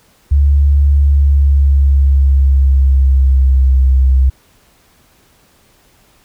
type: tone with pitch glide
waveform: sine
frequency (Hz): 71 to 65.48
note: C#2 to C2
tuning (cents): +42 to +2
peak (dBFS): -6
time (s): 0.31-4.3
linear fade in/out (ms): 10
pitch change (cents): -140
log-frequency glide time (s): 0.96-3.75
effects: pink hiss -51 dBFS RMS until 6.24 s